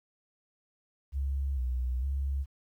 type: tone with vibrato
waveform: sine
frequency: 65.41 Hz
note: C2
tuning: in tune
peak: -28 dBFS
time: 1.12-2.46 s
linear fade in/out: 50 ms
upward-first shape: square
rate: 1.1 Hz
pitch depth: 80 cents each way
effects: 11-bit